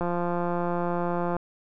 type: click train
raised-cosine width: 1 ms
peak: -15 dBFS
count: 237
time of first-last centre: 0.01-1.366 s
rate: 174 Hz
effects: none